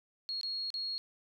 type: tone with dropouts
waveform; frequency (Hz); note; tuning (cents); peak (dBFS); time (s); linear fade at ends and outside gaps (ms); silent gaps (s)
sine; 4300; C8; +47; -34; 0.29-0.98; 0; 0.412-0.432 / 0.703-0.741
effects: none